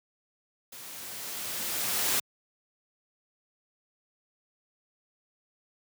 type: noise with level ramp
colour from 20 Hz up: white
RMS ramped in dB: -45 to -26 dBFS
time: 0.72-2.2 s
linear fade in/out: 5 ms
effects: high-pass 100 Hz 12 dB/octave